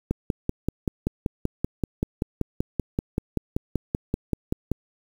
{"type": "click train", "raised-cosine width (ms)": 3, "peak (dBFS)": -10, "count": 25, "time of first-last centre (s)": [0.11, 4.717], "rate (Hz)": 5.21, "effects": ["7-bit"]}